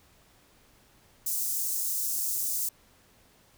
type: high-pass noise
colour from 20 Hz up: white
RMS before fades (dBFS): -30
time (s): 1.26-2.69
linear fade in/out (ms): 5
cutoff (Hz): 6200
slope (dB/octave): 24
effects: pink hiss -61 dBFS RMS until 3.57 s